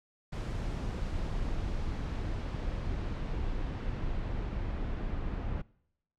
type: noise with low-pass filter sweep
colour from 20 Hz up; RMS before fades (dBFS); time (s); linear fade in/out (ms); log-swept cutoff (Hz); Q
brown; -34; 0.32-5.62; 10; 7500 to 2500; 0.71
effects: noise-tail reverb RT60 0.8 s tail -24 dB re dry